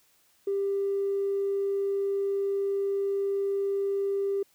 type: tone with tanh clipping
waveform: triangle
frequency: 396.2 Hz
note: G4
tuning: 18 cents sharp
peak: -25 dBFS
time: 0.47-4.43 s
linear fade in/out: 5 ms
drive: 4 dB
effects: white hiss -65 dBFS RMS until 4.54 s

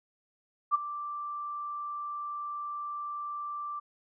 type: tone with ADSR envelope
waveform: sine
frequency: 1174.7 Hz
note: D6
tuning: in tune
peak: -19 dBFS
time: 0.71-3.8 s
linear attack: 35 ms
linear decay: 18 ms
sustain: -15 dB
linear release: 13 ms
effects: none

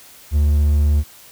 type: tone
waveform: triangle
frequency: 73.7 Hz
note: D2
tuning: 7 cents sharp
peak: -10 dBFS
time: 0.31-1.04 s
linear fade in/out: 50 ms
effects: white hiss -44 dBFS RMS until 1.31 s

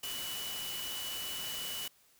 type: tone in noise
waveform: sine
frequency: 2960 Hz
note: F#7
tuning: in tune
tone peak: -40 dBFS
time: 0.03-1.88 s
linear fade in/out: 5 ms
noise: white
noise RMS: -41 dBFS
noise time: 0.03-1.88 s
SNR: -2 dB
effects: white hiss -66 dBFS RMS until 2.19 s

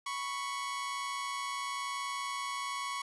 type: tone pair together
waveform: sawtooth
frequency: 987.8 / 1108.8 Hz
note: B5 / C#6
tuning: 0 / 0 cents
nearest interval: major second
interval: 200 cents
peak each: -38 / -32 dBFS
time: 0.06-3.02 s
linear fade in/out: 5 ms
effects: resampled to 24000 Hz

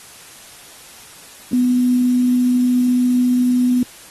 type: tone with quantisation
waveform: sine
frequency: 248.5 Hz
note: B3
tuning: 11 cents sharp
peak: -12 dBFS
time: 1.53-3.83 s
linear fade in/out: 2 ms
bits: 6
effects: white hiss -41 dBFS RMS until 4.1 s + AAC 32 kbps

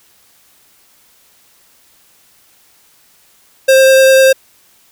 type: tone with vibrato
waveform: square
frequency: 530 Hz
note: C5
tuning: 22 cents sharp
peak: -5 dBFS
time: 3.68-4.33 s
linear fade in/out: 10 ms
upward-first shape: sine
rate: 10 Hz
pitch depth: 9 cents each way
effects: white hiss -50 dBFS RMS until 4.91 s

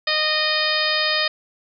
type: harmonic tone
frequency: 616 Hz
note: D#5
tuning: 17 cents flat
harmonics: 1 / 2 / 3 / 4 / 5 / 6 / 7 / 8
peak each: -27 / -28 / -24 / -27 / -28 / -26 / -27 / -25 dBFS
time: 0.07-1.28 s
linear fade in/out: 5 ms
effects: none

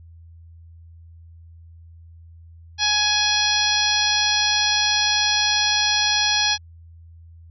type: harmonic tone with a mistuned harmonic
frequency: 837 Hz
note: G#5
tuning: 13 cents sharp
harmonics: 1 / 2 / 3 / 4 / 5 / 6 / 7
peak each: -27 / -26 / -27 / -23 / -23 / -26 / -25 dBFS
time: 2.78-6.58 s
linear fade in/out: 50 ms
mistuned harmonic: 7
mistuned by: -59 cents
effects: added 83 Hz sine -42 dBFS peak until 7.5 s

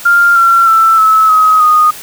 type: tone with pitch steps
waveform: sine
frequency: 1396.9 / 1363.4 / 1330.7 / 1298.8 / 1267.7 / 1237.3 Hz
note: F6 / F6 / E6 / E6 / D#6 / D#6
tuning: 0 / -42 / +16 / -26 / +32 / -10 cents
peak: -4 dBFS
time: 0.05-1.91 s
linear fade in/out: 10 ms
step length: 310 ms
effects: white hiss -29 dBFS RMS until 2.02 s

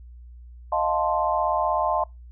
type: chord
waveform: sine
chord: F dominant seventh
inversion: third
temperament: equal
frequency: 622.3 / 698.5 / 880 / 1046.5 Hz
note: Eb5 / F5 / A5 / C6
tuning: 0 / 0 / 0 / 0 cents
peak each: -26 dBFS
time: 0.72-2.04 s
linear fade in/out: 5 ms
effects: noise-tail reverb RT60 0.2 s tail -25 dB re dry + added 60 Hz sine -41 dBFS peak until 2.31 s

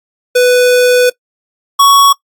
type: tone pair in turn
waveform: square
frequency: 495.9 / 1116.4 Hz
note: B4 / C#6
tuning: +7 / +12 cents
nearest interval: octave + major second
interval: 1405 cents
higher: second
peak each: -6 / -4 dBFS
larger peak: second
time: 0.35-1.1 / 1.79-2.13 s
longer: first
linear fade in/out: 10 ms
effects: noise-tail reverb RT60 0.1 s tail -22 dB re dry + AAC 64 kbps

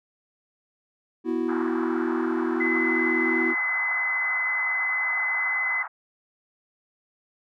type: chord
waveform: triangle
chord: B suspended fourth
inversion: none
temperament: equal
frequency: 246.9 / 329.6 / 370 Hz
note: B3 / E4 / F#4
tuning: 0 / 0 / 0 cents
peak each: -27 / -24 / -27 dBFS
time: 1.24-3.55 s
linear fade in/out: 50 ms
type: band-pass noise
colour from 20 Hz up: white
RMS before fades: -35 dBFS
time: 1.48-5.88 s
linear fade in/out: 10 ms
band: 760 to 1600 Hz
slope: 48 dB/octave
type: tone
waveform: sine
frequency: 2030 Hz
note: B6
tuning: 47 cents sharp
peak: -23 dBFS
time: 2.6-5.83 s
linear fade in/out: 10 ms
effects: none

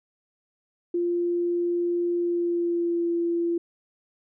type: tone with pitch glide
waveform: sine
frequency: 347.6 to 340.8 Hz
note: F4 to F4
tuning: -8 to -42 cents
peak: -22 dBFS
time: 0.94-3.58 s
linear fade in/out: 5 ms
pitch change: -34 cents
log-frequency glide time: 2.15-3.1 s
effects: none

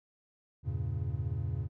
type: chord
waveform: triangle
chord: E diminished seventh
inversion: none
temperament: equal with one note detuned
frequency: 82.41 / 98 / 115.4 / 138.59 Hz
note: E2 / G2 / Bb2 / Db3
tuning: 0 / 0 / -17 / 0 cents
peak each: -35 / -35 / -35 / -36 dBFS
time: 0.63-1.69 s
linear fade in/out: 50 ms
effects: none

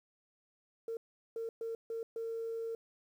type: tone bursts at uneven times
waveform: sine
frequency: 455.7 Hz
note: A#4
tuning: 39 cents flat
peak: -35 dBFS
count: 5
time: 0.88-0.97 / 1.36-1.49 / 1.61-1.75 / 1.9-2.03 / 2.16-2.75 s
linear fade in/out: 2 ms
effects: tanh soft clip ceiling -32 dBFS + 11-bit

